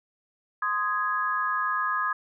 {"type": "chord", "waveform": "sine", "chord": "Ab major", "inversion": "first", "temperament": "just", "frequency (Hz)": [1038.3, 1245.9, 1661.2], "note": ["C6", "Eb6", "Ab6"], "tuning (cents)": [-14, 2, 0], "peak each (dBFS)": [-30, -27, -29], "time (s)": [0.62, 2.13], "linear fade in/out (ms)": 5, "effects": []}